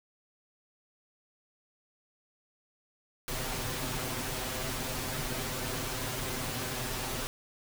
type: noise with comb filter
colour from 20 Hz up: pink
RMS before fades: -35 dBFS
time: 3.28-7.27 s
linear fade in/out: 0 ms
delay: 7.8 ms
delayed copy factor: +0.9
effects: none